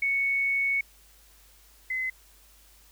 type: tone pair in turn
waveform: sine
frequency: 2217 / 2041 Hz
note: C#7 / C7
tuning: 0 / -44 cents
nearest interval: minor second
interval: 144 cents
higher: first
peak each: -23 / -27 dBFS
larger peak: first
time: 0.02-0.81 / 1.9-2.1 s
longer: first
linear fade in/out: 5 ms
effects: added 50 Hz sine -58 dBFS peak until 2.91 s + white hiss -58 dBFS RMS until 2.91 s